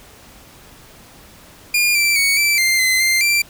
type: tone with pitch steps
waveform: sawtooth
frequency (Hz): 2418 / 2342 / 2230 / 2330 / 2095 / 2051 / 2093 / 2356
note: D7 / D7 / C#7 / D7 / C7 / C7 / C7 / D7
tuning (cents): +50 / -5 / +10 / -14 / +2 / -35 / 0 / +5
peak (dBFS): -10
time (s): 1.74-3.42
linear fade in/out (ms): 5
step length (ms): 210
effects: pink hiss -44 dBFS RMS until 3.49 s